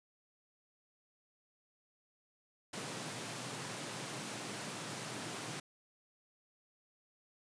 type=high-pass noise; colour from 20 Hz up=pink; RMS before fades=-43 dBFS; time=2.73-5.6 s; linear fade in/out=5 ms; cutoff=110 Hz; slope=96 dB/octave; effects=resampled to 22050 Hz